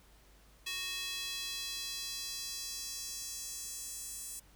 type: tone with high-pass filter sweep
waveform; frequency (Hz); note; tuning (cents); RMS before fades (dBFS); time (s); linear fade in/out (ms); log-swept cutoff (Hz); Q
square; 370; F#4; 0; -41; 0.66-4.4; 10; 2900 to 8300; 1.8
effects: added 50 Hz sine -61 dBFS peak until 4.55 s + pink hiss -64 dBFS RMS until 4.55 s